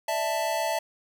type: chord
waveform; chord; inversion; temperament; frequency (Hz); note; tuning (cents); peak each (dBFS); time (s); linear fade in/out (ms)
square; D suspended second; none; equal with one note detuned; 592.4 / 659.3 / 880; D5 / E5 / A5; +15 / 0 / 0; -34 / -29 / -30; 0.08-0.79; 5
effects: none